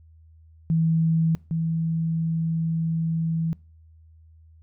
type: tone pair in turn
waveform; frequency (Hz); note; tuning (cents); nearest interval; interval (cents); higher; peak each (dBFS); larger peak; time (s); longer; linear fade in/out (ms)
sine; 162.5 / 163.15; E3 / E3; -24 / -18; unison; 6; second; -18 / -22; first; 0.7-1.35 / 1.51-3.53; second; 0
effects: noise-tail reverb RT60 0.4 s tail -24 dB re dry + added 80 Hz sine -49 dBFS peak until 4.62 s